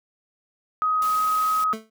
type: tone with pitch glide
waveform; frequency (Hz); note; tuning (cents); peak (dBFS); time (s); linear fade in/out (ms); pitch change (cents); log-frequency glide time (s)
sine; 1259 to 1266.3; D#6 to D#6; +20 to +30; -19; 0.82-1.73; 0; +10; 0.98-1.53
type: noise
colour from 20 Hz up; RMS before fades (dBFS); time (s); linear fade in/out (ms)
white; -37; 1.02-1.64; 0
type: tone with exponential decay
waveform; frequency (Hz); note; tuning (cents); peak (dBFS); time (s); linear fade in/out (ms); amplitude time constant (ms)
25% pulse; 220; A3; 0; -23; 1.73-1.9; 5; 36
effects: none